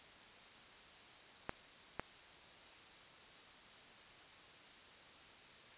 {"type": "clicks", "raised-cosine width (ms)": 0.5, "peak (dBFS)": -23, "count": 2, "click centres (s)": [1.494, 1.996], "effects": ["white hiss -58 dBFS RMS until 5.77 s", "resampled to 8000 Hz"]}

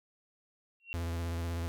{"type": "tone with exponential growth", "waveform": "sine", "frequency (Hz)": 2738, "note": "F7", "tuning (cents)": -35, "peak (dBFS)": -34, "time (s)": [0.8, 0.93], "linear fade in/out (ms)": 0, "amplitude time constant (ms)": 28}
{"type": "tone with vibrato", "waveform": "45% pulse", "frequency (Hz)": 84.4, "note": "E2", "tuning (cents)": 41, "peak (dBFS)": -33, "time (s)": [0.94, 1.68], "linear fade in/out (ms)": 0, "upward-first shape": "square", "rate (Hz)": 16, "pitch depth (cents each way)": 34}
{"effects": []}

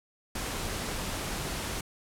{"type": "noise", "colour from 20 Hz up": "pink", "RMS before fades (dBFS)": -34, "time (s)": [0.35, 1.81], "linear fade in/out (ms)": 5, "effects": ["low-pass 12000 Hz 12 dB/octave"]}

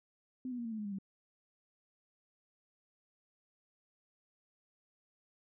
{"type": "tone with pitch steps", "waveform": "sine", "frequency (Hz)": [255.8, 245.9, 236.5, 227.4, 218.6, 210.2, 202.1, 194.31], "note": ["C4", "B3", "A#3", "A#3", "A3", "G#3", "G#3", "G3"], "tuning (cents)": [-39, -7, 25, -43, -11, 21, -47, -15], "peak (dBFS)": -37, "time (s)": [0.45, 0.986], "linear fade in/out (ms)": 2, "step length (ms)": 67, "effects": []}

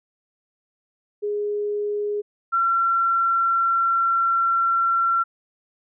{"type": "tone pair in turn", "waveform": "sine", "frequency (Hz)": [414.3, 1360.1], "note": ["G#4", "F6"], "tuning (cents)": [-4, -46], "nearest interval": "octave + major sixth", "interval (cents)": 2058, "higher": "second", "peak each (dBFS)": [-22, -17], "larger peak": "second", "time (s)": [[1.22, 2.22], [2.52, 5.24]], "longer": "second", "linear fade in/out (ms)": 20, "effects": []}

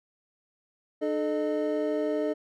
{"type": "tone cluster", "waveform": "triangle", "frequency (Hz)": [301.3, 433.3, 612], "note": ["D4", "A4", "D#5"], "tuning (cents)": [44, -27, -29], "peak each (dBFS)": -28, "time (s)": [1.01, 2.34], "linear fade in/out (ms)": 20, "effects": []}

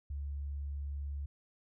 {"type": "tone", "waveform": "sine", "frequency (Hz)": 71, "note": "C#2", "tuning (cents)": 42, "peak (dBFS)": -36, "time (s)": [0.1, 1.26], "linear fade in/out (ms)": 5, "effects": []}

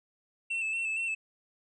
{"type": "tone with vibrato", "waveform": "triangle", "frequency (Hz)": 2660, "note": "E7", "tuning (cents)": 15, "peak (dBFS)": -28, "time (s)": [0.5, 1.15], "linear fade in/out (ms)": 10, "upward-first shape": "square", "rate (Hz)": 4.3, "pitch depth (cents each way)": 29, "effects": ["resampled to 22050 Hz"]}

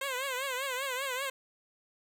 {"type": "tone with vibrato", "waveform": "10% pulse", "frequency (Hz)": 526, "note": "C5", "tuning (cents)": 9, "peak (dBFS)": -24, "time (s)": [0.01, 1.3], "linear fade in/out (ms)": 5, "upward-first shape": "triangle", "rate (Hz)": 5.1, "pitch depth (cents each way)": 130, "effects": []}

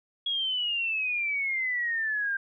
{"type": "exponential sweep", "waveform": "sine", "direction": "down", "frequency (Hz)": [3332, 1581], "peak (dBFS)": -26, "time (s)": [0.26, 2.37], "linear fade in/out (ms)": 5, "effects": []}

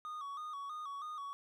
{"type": "tone with vibrato", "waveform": "triangle", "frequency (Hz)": 1174.7, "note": "D6", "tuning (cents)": 0, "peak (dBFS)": -39, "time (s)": [0.05, 1.33], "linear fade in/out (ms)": 0, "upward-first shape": "square", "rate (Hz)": 3.1, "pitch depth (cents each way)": 79, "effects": []}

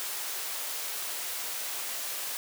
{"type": "high-pass noise", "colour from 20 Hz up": "white", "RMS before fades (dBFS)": -35, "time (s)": [0, 2.37], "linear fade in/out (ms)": 0, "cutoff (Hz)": 460, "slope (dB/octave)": 12, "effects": []}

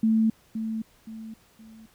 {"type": "tone with echo", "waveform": "sine", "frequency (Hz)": 221.6, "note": "A3", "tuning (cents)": 13, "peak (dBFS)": -18, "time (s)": [0.03, 0.3], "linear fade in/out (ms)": 5, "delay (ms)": 520, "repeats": 3, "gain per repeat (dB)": -9, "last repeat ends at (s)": 1.86, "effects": ["pink hiss -60 dBFS RMS until 1.94 s"]}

